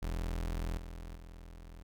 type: tone with level steps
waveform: 35% pulse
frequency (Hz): 41.82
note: E1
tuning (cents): +26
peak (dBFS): -32 / -41 / -46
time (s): 0.02-1.83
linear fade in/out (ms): 10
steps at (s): 0.77 / 1.15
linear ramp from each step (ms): 10
effects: none